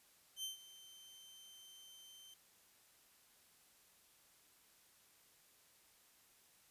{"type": "tone with ADSR envelope", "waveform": "sawtooth", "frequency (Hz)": 3101, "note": "G7", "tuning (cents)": -19, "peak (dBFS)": -37, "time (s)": [0.36, 2.34], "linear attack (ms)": 75, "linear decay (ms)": 130, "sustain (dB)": -17, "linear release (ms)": 3, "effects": ["white hiss -69 dBFS RMS until 6.7 s", "resampled to 32000 Hz"]}